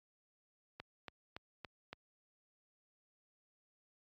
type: click train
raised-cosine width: 0.3 ms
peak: -29 dBFS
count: 5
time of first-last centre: 0.8-1.93 s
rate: 3.54 Hz
effects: high-pass 60 Hz 12 dB/octave + AAC 32 kbps